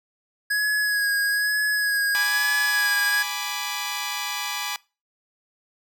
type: tone with vibrato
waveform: square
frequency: 1667 Hz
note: G#6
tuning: 6 cents sharp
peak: -21 dBFS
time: 0.5-3.23 s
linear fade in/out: 10 ms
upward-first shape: sine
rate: 1.1 Hz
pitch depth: 28 cents each way
type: chord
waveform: 10% pulse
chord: G# diminished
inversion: none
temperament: equal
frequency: 830.6 / 987.8 / 1174.7 Hz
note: G#5 / B5 / D6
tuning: 0 / 0 / 0 cents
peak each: -23 dBFS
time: 2.15-4.76 s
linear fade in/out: 0 ms
effects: noise-tail reverb RT60 0.3 s tail -22 dB re dry